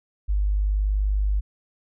sine tone, 50.4 Hz, G1, 49 cents sharp, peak -19 dBFS, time 0.28-1.41 s, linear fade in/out 20 ms, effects none

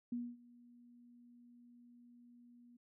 sine tone with ADSR envelope, 240.8 Hz, B3, 44 cents flat, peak -36 dBFS, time 0.12-2.77 s, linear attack 5 ms, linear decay 240 ms, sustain -23 dB, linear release 8 ms, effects none

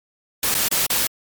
white noise with dropouts, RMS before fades -20 dBFS, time 0.43-1.07 s, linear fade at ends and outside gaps 2 ms, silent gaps 0.543-0.549 / 0.683-0.713 / 0.865-0.901 s, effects MP3 96 kbps

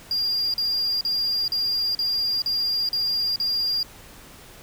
triangle tone bursts, 4805 Hz, D8, 39 cents sharp, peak -20 dBFS, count 8, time 0.11-3.83 s, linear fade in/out 2 ms, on 430 ms, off 40 ms, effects pink hiss -46 dBFS RMS until 4.62 s

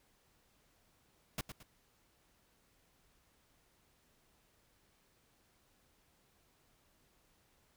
pink noise with echo, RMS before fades -38 dBFS, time 1.38-1.41 s, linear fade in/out 2 ms, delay 110 ms, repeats 2, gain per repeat -9 dB, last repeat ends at 1.63 s, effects pink hiss -72 dBFS RMS until 7.76 s

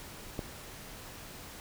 click, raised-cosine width 2 ms, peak -21 dBFS, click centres 0.392 s, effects pink hiss -47 dBFS RMS until 1.6 s

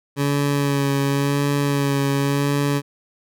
20% pulse tone with vibrato, 141 Hz, C#3, 30 cents sharp, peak -13 dBFS, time 0.16-2.82 s, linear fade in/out 50 ms, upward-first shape sine, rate 0.92 Hz, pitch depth 23 cents each way, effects none

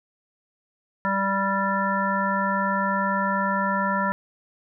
harmonic tone, 195.6 Hz, G3, 4 cents flat, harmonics 1 / 3 / 5 / 7 / 9, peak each -27 / -30 / -25 / -28 / -29 dBFS, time 1.05-4.12 s, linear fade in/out 0 ms, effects none

